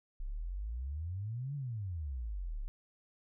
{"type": "exponential two-way sweep", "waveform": "sine", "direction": "up then down", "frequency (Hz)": [31.7, 146.83, 31.7], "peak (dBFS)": -36, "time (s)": [0.2, 2.68], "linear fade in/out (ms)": 0, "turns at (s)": 1.55, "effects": []}